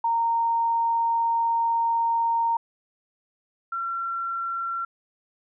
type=tone pair in turn; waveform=sine; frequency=924 / 1361.8 Hz; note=A#5 / F6; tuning=-16 / -44 cents; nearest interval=perfect fifth; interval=672 cents; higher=second; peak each=-20 / -26 dBFS; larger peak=first; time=0.04-2.57 / 3.72-4.85 s; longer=first; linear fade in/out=5 ms; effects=none